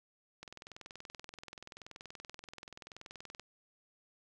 click train, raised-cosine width 0.2 ms, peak -30 dBFS, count 63, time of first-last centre 0.43-3.397 s, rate 20.9 Hz, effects none

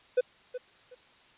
triangle tone with echo, 501 Hz, B4, 25 cents sharp, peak -18 dBFS, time 0.17-0.21 s, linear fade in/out 10 ms, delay 370 ms, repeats 2, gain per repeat -13 dB, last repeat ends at 0.95 s, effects white hiss -59 dBFS RMS until 1.37 s + resampled to 8000 Hz

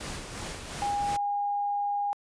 pink noise with tremolo, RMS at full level -36 dBFS, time 0-1.17 s, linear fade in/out 10 ms, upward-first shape sine, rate 2.8 Hz, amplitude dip 45%
sine tone, 814 Hz, G#5, 35 cents flat, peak -26 dBFS, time 0.82-2.13 s, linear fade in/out 0 ms
effects resampled to 22050 Hz

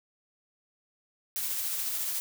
blue noise with tremolo, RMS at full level -31 dBFS, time 1.36-2.2 s, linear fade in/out 0 ms, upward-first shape sine, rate 14 Hz, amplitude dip 25%, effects none

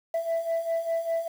sine beating tone pair, 659.3 / 664.3 Hz, E5 / E5, 0 / +13 cents, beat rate 5 Hz, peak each -29 / -25 dBFS, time 0.14-1.28 s, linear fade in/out 5 ms, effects tanh soft clip ceiling -22 dBFS + 8-bit

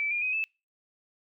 sine tone with pitch steps, 2314 / 2412 / 2515 / 2621 Hz, D7 / D7 / D#7 / E7, -26 / +46 / +18 / -11 cents, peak -26 dBFS, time 0-0.44 s, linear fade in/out 0 ms, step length 110 ms, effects noise-tail reverb RT60 0.3 s tail -26 dB re dry

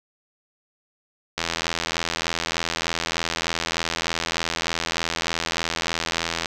click train, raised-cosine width 0.2 ms, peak -6 dBFS, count 424, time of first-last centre 1.38-6.458 s, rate 83.3 Hz, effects none

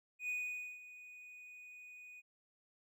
triangle tone with ADSR envelope, 2478 Hz, D#7, 8 cents flat, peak -34 dBFS, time 0.19-2.22 s, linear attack 99 ms, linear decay 500 ms, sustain -16 dB, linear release 31 ms, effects none

